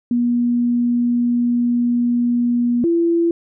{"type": "tone pair in turn", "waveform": "sine", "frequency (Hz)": [240.6, 337.8], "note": ["B3", "E4"], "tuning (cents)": [-45, 42], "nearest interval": "tritone", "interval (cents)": 587, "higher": "second", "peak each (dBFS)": [-14, -13], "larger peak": "second", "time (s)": [[0.11, 2.84], [2.84, 3.31]], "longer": "first", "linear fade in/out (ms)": 2, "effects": []}